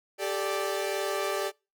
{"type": "chord", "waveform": "sawtooth", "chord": "G suspended second", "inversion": "none", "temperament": "equal with one note detuned", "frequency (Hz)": [392, 433.9, 587.3], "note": ["G4", "A4", "D5"], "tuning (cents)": [0, -24, 0], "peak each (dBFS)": [-28, -31, -28], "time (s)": [0.18, 1.52], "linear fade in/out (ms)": 50, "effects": ["noise-tail reverb RT60 0.3 s tail -26 dB re dry"]}